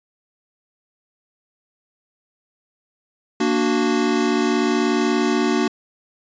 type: chord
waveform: square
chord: Bb augmented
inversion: none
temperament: equal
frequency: 233.1 / 293.7 / 370 Hz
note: Bb3 / D4 / F#4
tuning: 0 / 0 / 0 cents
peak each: -22 dBFS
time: 3.4-5.68 s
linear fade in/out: 5 ms
effects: resampled to 16000 Hz